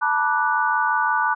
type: chord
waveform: sine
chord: B minor seventh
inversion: third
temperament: equal with one note detuned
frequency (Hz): 880 / 965.8 / 1174.7 / 1480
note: A5 / B5 / D6 / F#6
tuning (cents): 0 / -39 / 0 / 0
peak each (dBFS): -23 / -24 / -24 / -22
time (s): 0.01-1.35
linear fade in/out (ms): 20
effects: none